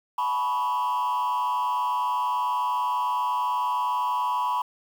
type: tone with frequency modulation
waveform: sine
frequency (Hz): 987.8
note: B5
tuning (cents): 0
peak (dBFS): -20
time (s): 0.18-4.62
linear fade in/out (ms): 5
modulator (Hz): 127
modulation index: 0.8
effects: tanh soft clip ceiling -22 dBFS + 8-bit